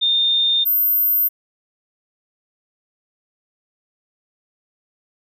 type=tone pair in turn; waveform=sine; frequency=3632 / 13610 Hz; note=A#7 / G#9; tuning=-46 / +41 cents; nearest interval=octave + major seventh; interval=2287 cents; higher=second; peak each=-14 dBFS; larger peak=neither; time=0.01-0.65 / 0.65-1.29 s; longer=neither; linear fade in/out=20 ms; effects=none